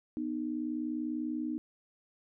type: tone pair together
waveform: sine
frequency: 246.9 / 307 Hz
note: B3 / D#4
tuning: 0 / -23 cents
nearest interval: major third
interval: 377 cents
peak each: -36 / -34 dBFS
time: 0.17-1.58 s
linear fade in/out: 0 ms
effects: none